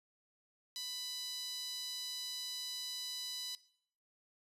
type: tone with high-pass filter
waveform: sawtooth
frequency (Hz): 994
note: B5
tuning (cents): +11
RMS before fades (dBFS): -43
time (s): 0.76-3.55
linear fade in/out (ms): 0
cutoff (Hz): 4300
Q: 3.2
effects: noise-tail reverb RT60 0.6 s tail -19 dB re dry + resampled to 32000 Hz